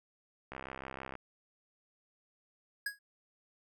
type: click train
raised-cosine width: 0.5 ms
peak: -27 dBFS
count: 43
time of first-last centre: 0.52-1.153 s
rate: 66.3 Hz
type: tone with exponential decay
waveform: square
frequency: 1658 Hz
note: G#6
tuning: 3 cents flat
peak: -31 dBFS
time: 2.86-2.99 s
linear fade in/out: 5 ms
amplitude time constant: 27 ms
effects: none